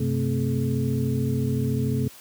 sine tone cluster, 96.4 / 130.2 / 220 / 260.6 / 427.2 Hz, G2 / C3 / A3 / C4 / G#4, -28 / -8 / 0 / -7 / +49 cents, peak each -30 / -24 / -28 / -30 / -32 dBFS, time 0-2.08 s, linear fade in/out 5 ms, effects white hiss -47 dBFS RMS until 2.2 s + high-pass 60 Hz 12 dB/octave

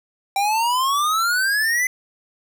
square exponential sweep, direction up, 780 to 2046 Hz, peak -18 dBFS, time 0.36-1.87 s, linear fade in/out 2 ms, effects none

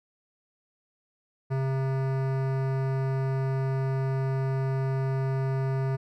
sine tone with hard clipping, 133.6 Hz, C3, 36 cents sharp, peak -27 dBFS, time 1.5-5.97 s, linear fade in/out 20 ms, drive 18 dB, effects none

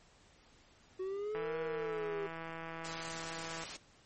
triangle exponential two-way sweep, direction up then down, 370 to 480.4 to 398.3 Hz, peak -34 dBFS, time 0.99-2.27 s, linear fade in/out 10 ms, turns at 1.59 s
click train, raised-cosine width 0.5 ms, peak -29 dBFS, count 376, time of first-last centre 1.35-3.637 s, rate 164 Hz
white noise, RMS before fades -43 dBFS, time 2.84-3.77 s, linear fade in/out 10 ms
effects pink hiss -64 dBFS RMS until 4.05 s + MP3 32 kbps

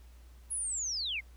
sine linear sweep, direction down, 10710 to 1999 Hz, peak -32 dBFS, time 0.5-1.21 s, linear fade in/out 20 ms, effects added 60 Hz sine -51 dBFS peak until 1.36 s + pink hiss -65 dBFS RMS until 1.36 s

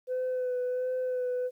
sine tone with vibrato, 504 Hz, B4, 35 cents sharp, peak -26 dBFS, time 0.07-1.51 s, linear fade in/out 50 ms, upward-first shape sine, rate 1.4 Hz, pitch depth 22 cents each way, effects tanh soft clip ceiling -26 dBFS + 11-bit

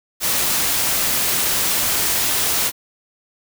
white noise, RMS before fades -19 dBFS, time 0.2-2.72 s, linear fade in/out 50 ms, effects none

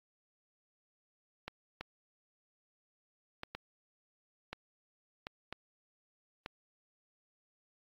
clicks, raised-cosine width 0.3 ms, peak -24 dBFS, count 8, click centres 1.48 / 1.81 / 3.434 / 3.55 / 4.53 / 5.269 / 5.526 / 6.461 s, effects AAC 32 kbps

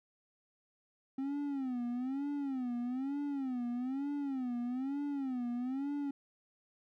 triangle tone with vibrato, 263.1 Hz, C4, 10 cents sharp, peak -32 dBFS, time 1.18-6.11 s, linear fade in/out 5 ms, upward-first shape sine, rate 1.1 Hz, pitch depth 160 cents each way, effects none

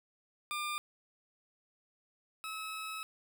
20% pulse tone pair in turn, 1200 / 1292.2 Hz, D6 / E6, +37 / -35 cents, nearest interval minor second, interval 128 cents, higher second, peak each -30 / -34 dBFS, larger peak first, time 0.51-0.78 / 2.44-3.03 s, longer second, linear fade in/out 0 ms, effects 11-bit

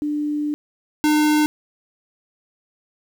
sine / square tone pair in turn, 296.7 / 302.4 Hz, D4 / D#4, +18 / -49 cents, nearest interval unison, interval 33 cents, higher second, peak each -20 / -15 dBFS, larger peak second, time 0.02-0.54 / 1.04-1.46 s, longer first, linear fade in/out 0 ms, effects 9-bit

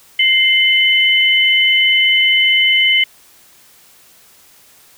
sine tone pair together, 2093 / 3018 Hz, C7 / F#7, 0 / +34 cents, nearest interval tritone, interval 634 cents, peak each -12 dBFS, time 0.19-3.04 s, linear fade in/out 5 ms, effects white hiss -47 dBFS RMS until 4.97 s

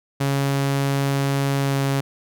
sawtooth tone with pitch glide, 138.59 to 137.55 Hz, C#3 to C#3, 0 to -13 cents, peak -15 dBFS, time 0.2-2.01 s, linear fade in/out 10 ms, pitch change -13 cents, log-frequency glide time 1.57-1.79 s, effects none

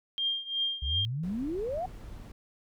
sine tone with tremolo, 3202 Hz, G7, 36 cents sharp, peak -25 dBFS, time 0.18-1.05 s, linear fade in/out 0 ms, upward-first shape triangle, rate 2.8 Hz, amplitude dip 90%
sine exponential sweep, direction up, 61.74 to 765 Hz, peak -30 dBFS, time 0.82-1.86 s, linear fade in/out 5 ms
brown noise, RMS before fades -44 dBFS, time 1.23-2.32 s, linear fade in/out 5 ms
effects none

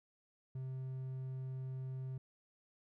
triangle tone, 130.81 Hz, C3, in tune, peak -38 dBFS, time 0.55-2.18 s, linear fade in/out 5 ms, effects none

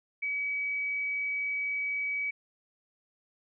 sine tone, 2276 Hz, C#7, 45 cents sharp, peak -29 dBFS, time 0.22-2.31 s, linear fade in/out 10 ms, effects none

